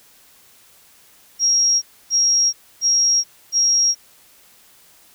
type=tone bursts; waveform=sine; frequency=5610 Hz; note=F8; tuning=7 cents sharp; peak=-13 dBFS; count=4; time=1.39-3.95 s; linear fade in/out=50 ms; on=430 ms; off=280 ms; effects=white hiss -51 dBFS RMS until 5.14 s